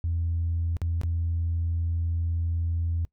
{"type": "tone with dropouts", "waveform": "sine", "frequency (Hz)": 83.9, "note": "E2", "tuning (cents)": 31, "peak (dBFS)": -23, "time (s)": [0.04, 3.05], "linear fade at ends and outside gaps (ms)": 0, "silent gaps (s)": [[0.768, 0.817], [1.014, 1.034]], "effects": ["noise-tail reverb RT60 0.1 s tail -23 dB re dry", "tanh soft clip ceiling -20 dBFS"]}